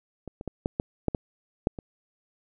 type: clicks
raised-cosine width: 2 ms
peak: -24 / -24 / -18 / -12 / -12 / -10 / -14 / -8 / -23 dBFS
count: 9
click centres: 0.277 / 0.411 / 0.477 / 0.659 / 0.799 / 1.083 / 1.148 / 1.671 / 1.788 s
effects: none